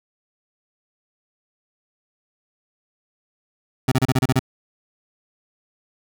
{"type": "tone bursts", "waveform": "25% pulse", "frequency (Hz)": 130, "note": "C3", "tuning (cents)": -11, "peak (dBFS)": -11, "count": 8, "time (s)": [3.88, 4.394], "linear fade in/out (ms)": 5, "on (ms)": 38, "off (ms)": 30, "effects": []}